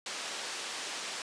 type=band-pass noise; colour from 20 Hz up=white; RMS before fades=-39 dBFS; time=0.06-1.22 s; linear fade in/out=2 ms; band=340 to 5800 Hz; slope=12 dB/octave; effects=resampled to 22050 Hz